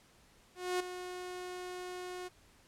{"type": "tone with ADSR envelope", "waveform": "sawtooth", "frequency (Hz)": 362.3, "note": "F#4", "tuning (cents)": -36, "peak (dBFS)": -26, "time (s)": [0.55, 2.29], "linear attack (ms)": 250, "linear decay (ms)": 7, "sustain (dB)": -11, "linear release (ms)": 20, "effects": ["pink hiss -64 dBFS RMS until 2.67 s", "low-pass 11000 Hz 12 dB/octave"]}